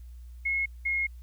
sine tone pair in turn, 2171 / 2155 Hz, C#7 / C#7, -37 / -49 cents, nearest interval unison, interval 12 cents, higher first, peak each -25 dBFS, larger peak neither, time 0.45-0.66 / 0.85-1.07 s, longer second, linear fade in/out 10 ms, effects added 60 Hz sine -42 dBFS peak until 1.22 s + white hiss -68 dBFS RMS until 1.22 s

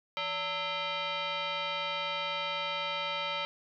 sine tone with frequency modulation, 908 Hz, A#5, 46 cents flat, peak -31 dBFS, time 0.17-3.45 s, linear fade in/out 0 ms, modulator 740 Hz, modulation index 4, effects none

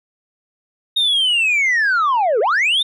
sine linear two-way sweep, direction down then up, 3734 to 396.2 to 3713 Hz, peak -11 dBFS, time 0.96-2.83 s, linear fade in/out 10 ms, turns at 2.4 s, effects tanh soft clip ceiling -12 dBFS

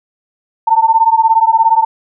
sine beating tone pair, 891 / 908 Hz, A5 / A#5, +22 / -46 cents, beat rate 17 Hz, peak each -10 dBFS, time 0.67-1.85 s, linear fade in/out 10 ms, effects none

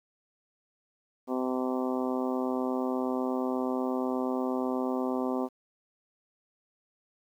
harmonic tone, 128.3 Hz, C3, 34 cents flat, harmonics 2 / 3 / 4 / 5 / 6 / 7 / 8 / 9, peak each -30 / -34 / -36 / -38 / -40 / -41 / -42 / -43 dBFS, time 1.27-5.49 s, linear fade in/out 50 ms, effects 10-bit

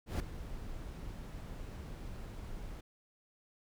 brown noise with ADSR envelope, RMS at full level -30 dBFS, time 0.06-2.81 s, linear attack 140 ms, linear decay 3 ms, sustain -14 dB, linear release 8 ms, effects none

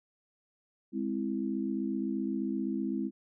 sine chord, Ab augmented, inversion none, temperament equal with one note detuned, 206.2 / 261.6 / 329.6 Hz, Ab3 / C4 / E4, -12 / 0 / 0 cents, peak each -34 / -34 / -35 dBFS, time 0.92-3.11 s, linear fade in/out 50 ms, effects none

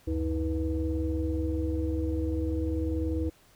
sine tone cluster, 72.2 / 92.5 / 319.2 / 489 Hz, D2 / F#2 / D#4 / B4, -29 / 0 / +44 / -17 cents, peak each -29 / -35 / -30 / -36 dBFS, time 0.07-3.3 s, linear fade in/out 10 ms, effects tanh soft clip ceiling -18 dBFS + pink hiss -60 dBFS RMS until 3.55 s

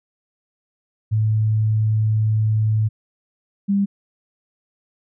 sine tone pair in turn, 108.7 / 199.36 Hz, A2 / G3, -21 / +29 cents, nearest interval major seventh, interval 1050 cents, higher second, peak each -15 dBFS, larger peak neither, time 1.11-2.89 / 3.68-3.86 s, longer first, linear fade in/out 20 ms, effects none

